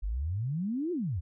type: exponential two-way sweep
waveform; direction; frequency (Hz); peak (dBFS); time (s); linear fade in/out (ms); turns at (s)
sine; up then down; 44.94 to 370 to 74.5; -29; 0.02-1.21; 20; 0.92
effects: none